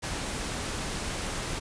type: noise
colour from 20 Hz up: pink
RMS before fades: -33 dBFS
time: 0.02-1.6 s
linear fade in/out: 20 ms
effects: resampled to 22050 Hz